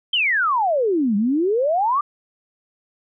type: exponential two-way sweep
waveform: sine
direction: down then up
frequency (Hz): 3200 to 196 to 1211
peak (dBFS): -16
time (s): 0.13-2.01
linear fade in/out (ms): 5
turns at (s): 1.16
effects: none